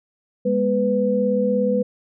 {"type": "tone cluster", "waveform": "sine", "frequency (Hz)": [203, 239.8, 497.4], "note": ["G#3", "A#3", "B4"], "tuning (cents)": [-39, 49, 12], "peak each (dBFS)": [-21, -26, -19], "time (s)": [0.45, 1.83], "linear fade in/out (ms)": 10, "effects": []}